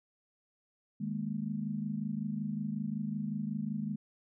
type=chord; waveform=sine; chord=D# suspended fourth; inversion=none; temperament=equal; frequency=155.56 / 207.7 / 233.1 Hz; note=D#3 / G#3 / A#3; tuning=0 / 0 / 0 cents; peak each=-39 / -35 / -39 dBFS; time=1-3.96 s; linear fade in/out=10 ms; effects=none